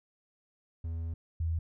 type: tone pair in turn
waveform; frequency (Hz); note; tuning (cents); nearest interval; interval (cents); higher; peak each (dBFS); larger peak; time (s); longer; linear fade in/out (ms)
triangle / sine; 82.41 / 81.99; E2 / E2; 0 / -9; unison; 9; first; -31 / -28; second; 0.84-1.14 / 1.4-1.59; first; 5
effects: none